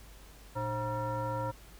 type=tone with frequency modulation; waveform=sine; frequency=533 Hz; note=C5; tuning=32 cents sharp; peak=-31 dBFS; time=0.55-1.52 s; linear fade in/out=20 ms; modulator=417 Hz; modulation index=1.5; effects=added 50 Hz sine -52 dBFS peak until 1.79 s + pink hiss -56 dBFS RMS until 1.79 s